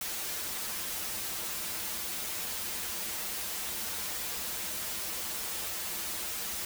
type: noise with comb filter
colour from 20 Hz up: white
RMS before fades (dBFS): -36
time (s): 0.01-6.65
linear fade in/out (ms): 2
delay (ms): 7.3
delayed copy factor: -0.95
effects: none